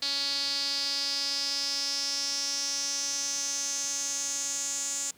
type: tone with band-pass filter sweep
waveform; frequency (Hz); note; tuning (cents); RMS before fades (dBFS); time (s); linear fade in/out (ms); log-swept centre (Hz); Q
sawtooth; 280.2; C#4; +19; -31; 0.02-5.11; 5; 4400 to 7100; 7
effects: pink hiss -59 dBFS RMS until 5.17 s + high-pass 80 Hz 12 dB/octave